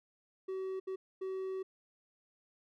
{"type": "tone bursts at uneven times", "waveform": "triangle", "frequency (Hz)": 379.4, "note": "F#4", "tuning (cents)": 43, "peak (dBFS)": -34, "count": 3, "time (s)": [[0.48, 0.8], [0.87, 0.96], [1.21, 1.63]], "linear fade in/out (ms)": 10, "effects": []}